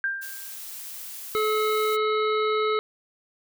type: tone with exponential decay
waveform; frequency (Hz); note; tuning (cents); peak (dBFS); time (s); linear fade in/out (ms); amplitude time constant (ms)
sine; 1588; G6; +22; -21; 0.04-0.6; 1; 120
type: noise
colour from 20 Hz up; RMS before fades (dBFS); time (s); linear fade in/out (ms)
blue; -38; 0.21-1.97; 20
type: harmonic tone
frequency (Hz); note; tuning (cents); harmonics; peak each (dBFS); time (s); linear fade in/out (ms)
430; A4; -40; 1 / 3 / 5 / 7 / 9 / 10; -23 / -26 / -33 / -43 / -35 / -46; 1.35-2.79; 0
effects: none